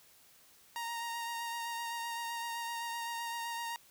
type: tone with vibrato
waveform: sawtooth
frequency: 932.3 Hz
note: A#5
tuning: in tune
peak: -33 dBFS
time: 0.76-3.76 s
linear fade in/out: 0 ms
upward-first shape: sine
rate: 7.8 Hz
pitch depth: 17 cents each way
effects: white hiss -62 dBFS RMS until 3.9 s